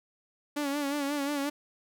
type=tone with vibrato; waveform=sawtooth; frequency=285.5 Hz; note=D4; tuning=49 cents flat; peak=-25 dBFS; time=0.56-1.5 s; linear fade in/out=10 ms; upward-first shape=sine; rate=5.6 Hz; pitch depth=60 cents each way; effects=none